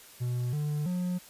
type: tone with pitch steps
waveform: triangle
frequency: 122.9 / 148.71 / 179.94 Hz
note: B2 / D3 / F#3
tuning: -8 / +22 / -48 cents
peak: -26 dBFS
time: 0.2-1.19 s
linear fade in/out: 20 ms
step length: 330 ms
effects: white hiss -52 dBFS RMS until 1.29 s + resampled to 32000 Hz